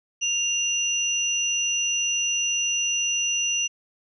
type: tone pair together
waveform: sine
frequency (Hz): 2794 / 5920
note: F7 / F#8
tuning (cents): 0 / 0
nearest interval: octave + minor second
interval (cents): 1300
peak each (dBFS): -24 / -25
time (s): 0.21-3.68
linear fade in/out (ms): 20
effects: none